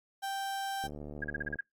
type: tone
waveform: 35% pulse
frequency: 784 Hz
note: G5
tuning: in tune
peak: -32 dBFS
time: 0.22-0.88 s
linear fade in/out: 20 ms
type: click train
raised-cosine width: 2 ms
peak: -30 dBFS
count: 54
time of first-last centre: 0.84-1.557 s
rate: 73.9 Hz
type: tone bursts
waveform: sine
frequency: 1628 Hz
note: G#6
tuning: 35 cents flat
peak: -31 dBFS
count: 7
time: 1.22-1.608 s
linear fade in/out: 5 ms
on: 22 ms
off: 39 ms
effects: noise-tail reverb RT60 0.2 s tail -26 dB re dry + AAC 64 kbps